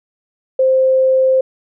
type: tone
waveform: sine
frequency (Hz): 523.3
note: C5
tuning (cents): 0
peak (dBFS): -9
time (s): 0.59-1.41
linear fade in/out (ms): 5
effects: none